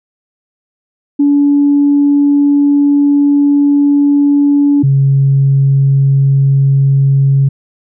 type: tone pair in turn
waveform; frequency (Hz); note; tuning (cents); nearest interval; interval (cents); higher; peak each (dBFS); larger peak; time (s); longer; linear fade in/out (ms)
sine; 286.2 / 137.27; D4 / C#3; -45 / -17; octave + minor second; 1272; first; -5; neither; 1.19-4.83 / 4.83-7.49; first; 10
effects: tanh soft clip ceiling -1 dBFS